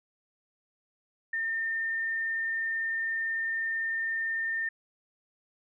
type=tone; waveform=sine; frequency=1811 Hz; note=A6; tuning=49 cents sharp; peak=-28 dBFS; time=1.33-4.69 s; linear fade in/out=5 ms; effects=none